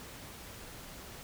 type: silence
effects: pink hiss -48 dBFS RMS until 1.23 s